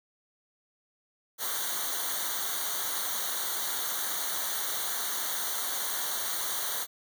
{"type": "noise with comb filter", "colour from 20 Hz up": "white", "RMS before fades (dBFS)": -32, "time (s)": [1.38, 6.87], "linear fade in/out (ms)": 50, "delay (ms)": 0.39, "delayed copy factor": -1, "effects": []}